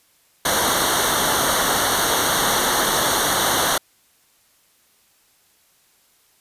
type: noise with comb filter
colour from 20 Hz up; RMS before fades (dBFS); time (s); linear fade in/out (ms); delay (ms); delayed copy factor
pink; -19; 0.45-3.78; 5; 0.4; -0.9
effects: white hiss -59 dBFS RMS until 6.4 s + resampled to 32000 Hz